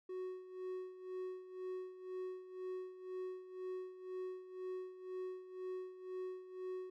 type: tone with tremolo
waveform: triangle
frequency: 370 Hz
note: F#4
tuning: in tune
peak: -38 dBFS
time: 0.09-6.9 s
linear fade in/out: 5 ms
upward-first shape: sine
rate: 2 Hz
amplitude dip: 75%
effects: none